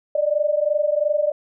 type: tone pair together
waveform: sine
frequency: 585 / 607.9 Hz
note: D5 / D#5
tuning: -7 / -40 cents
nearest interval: minor second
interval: 67 cents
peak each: -20 dBFS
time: 0.15-1.32 s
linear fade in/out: 5 ms
effects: none